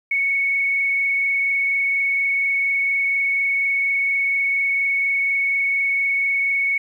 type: tone with frequency modulation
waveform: sine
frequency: 2217 Hz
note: C#7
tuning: in tune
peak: -17 dBFS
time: 0.11-6.78 s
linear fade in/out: 5 ms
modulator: 24.2 Hz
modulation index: 0.78
effects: 9-bit